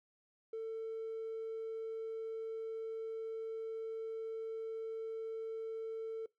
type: tone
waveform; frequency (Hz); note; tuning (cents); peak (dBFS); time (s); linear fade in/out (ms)
triangle; 447; A4; +27; -35; 0.53-6.26; 5
effects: noise-tail reverb RT60 0.2 s tail -24 dB re dry + tanh soft clip ceiling -36 dBFS